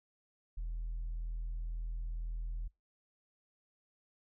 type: tone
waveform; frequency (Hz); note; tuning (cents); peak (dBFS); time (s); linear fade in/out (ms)
sine; 41; E1; -9; -34; 0.57-2.68; 10
effects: noise-tail reverb RT60 0.2 s tail -25 dB re dry + tanh soft clip ceiling -34 dBFS